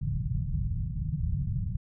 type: low-pass noise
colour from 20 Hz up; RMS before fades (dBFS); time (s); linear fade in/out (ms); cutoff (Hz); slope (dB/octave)
white; -30; 0.01-1.77; 10; 160; 48
effects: none